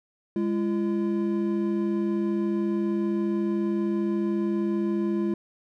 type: tone pair together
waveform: triangle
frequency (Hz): 205.3 / 340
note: G#3 / F4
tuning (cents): -20 / -46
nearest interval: major sixth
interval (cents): 874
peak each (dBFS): -24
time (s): 0.36-5.34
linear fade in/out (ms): 2
effects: none